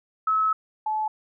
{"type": "tone pair in turn", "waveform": "sine", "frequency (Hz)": [1293, 863], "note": ["E6", "A5"], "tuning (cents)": [-34, -34], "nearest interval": "perfect fifth", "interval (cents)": 700, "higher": "first", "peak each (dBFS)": [-19, -23], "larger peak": "first", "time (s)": [[0.27, 0.53], [0.86, 1.08]], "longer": "first", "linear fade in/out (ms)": 5, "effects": []}